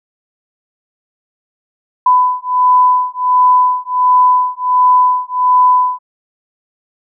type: beating tone pair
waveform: sine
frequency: 1000 / 1001.4 Hz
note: B5 / B5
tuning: +21 / +24 cents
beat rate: 1.4 Hz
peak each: -11 dBFS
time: 2.06-5.99 s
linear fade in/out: 5 ms
effects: none